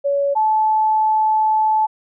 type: tone pair in turn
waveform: sine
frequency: 563 / 867.9 Hz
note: C#5 / A5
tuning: +27 / -24 cents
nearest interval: perfect fifth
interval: 749 cents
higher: second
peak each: -15 / -13 dBFS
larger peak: second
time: 0.04-0.35 / 0.35-1.87 s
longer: second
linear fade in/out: 20 ms
effects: none